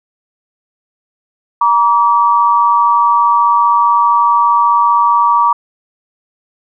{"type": "tone pair together", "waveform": "sine", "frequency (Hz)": [948, 1152.8], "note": ["A#5", "D6"], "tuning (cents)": [29, -33], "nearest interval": "minor third", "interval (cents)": 338, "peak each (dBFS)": -10, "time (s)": [1.61, 5.53], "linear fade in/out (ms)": 5, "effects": []}